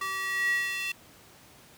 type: tone with high-pass filter sweep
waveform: square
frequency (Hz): 384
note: G4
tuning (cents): -36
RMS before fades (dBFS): -30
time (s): 0.01-0.92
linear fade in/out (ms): 5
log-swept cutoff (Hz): 1400 to 2500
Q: 8.1
effects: pink hiss -54 dBFS RMS until 1.77 s + high-pass 80 Hz 12 dB/octave